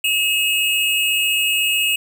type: tone pair together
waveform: square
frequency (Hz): 2585 / 2851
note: E7 / F7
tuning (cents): -34 / +35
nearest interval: major second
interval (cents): 169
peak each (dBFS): -20 / -19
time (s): 0.04-1.96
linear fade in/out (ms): 5
effects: none